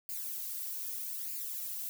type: noise with flanger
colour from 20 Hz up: violet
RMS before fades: -39 dBFS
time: 0.09-1.89 s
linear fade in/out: 0 ms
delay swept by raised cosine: 0.42 to 2.72 ms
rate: 0.81 Hz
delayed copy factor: +0.95
effects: none